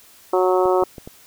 harmonic tone, 184.1 Hz, F#3, 8 cents flat, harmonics 2 / 3 / 4 / 5 / 6 / 7, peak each -17 / -21 / -23 / -25 / -27 / -28 dBFS, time 0.33-0.84 s, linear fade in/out 5 ms
clicks, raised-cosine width 2 ms, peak -21 dBFS, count 4, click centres 0.656 / 0.825 / 0.982 / 1.075 s
effects white hiss -49 dBFS RMS until 1.26 s

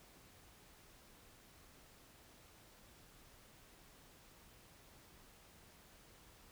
silence, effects pink hiss -63 dBFS RMS until 6.51 s

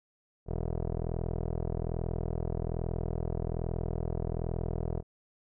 15% pulse tone with low-pass filter, 41.2 Hz, E1, in tune, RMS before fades -33 dBFS, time 0.46-5.03 s, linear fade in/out 50 ms, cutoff 580 Hz, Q 1.8, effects none

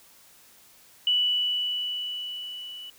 sine tone with level ramp, 2960 Hz, F#7, in tune, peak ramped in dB -19 to -38 dBFS, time 1.07-2.9 s, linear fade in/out 2 ms, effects white hiss -55 dBFS RMS until 2.98 s

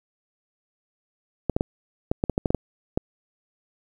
clicks, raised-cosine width 2 ms, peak -8 dBFS, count 11, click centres 1.497 / 1.565 / 1.609 / 2.115 / 2.239 / 2.297 / 2.379 / 2.458 / 2.505 / 2.547 / 2.975 s, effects 8-bit

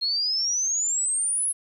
sine exponential sweep, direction up, 4231 to 10730 Hz, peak -22 dBFS, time 0.01-1.53 s, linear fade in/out 20 ms, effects 10-bit

